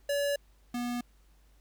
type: tone pair in turn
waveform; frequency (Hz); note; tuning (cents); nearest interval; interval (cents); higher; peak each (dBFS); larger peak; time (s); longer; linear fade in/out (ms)
square; 570 / 242.5; C#5 / B3; +48 / -31; octave + minor third; 1479; first; -28 / -32; first; 0.09-0.36 / 0.74-1.01; neither; 5
effects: added 50 Hz sine -59 dBFS peak until 1.6 s + pink hiss -69 dBFS RMS until 1.6 s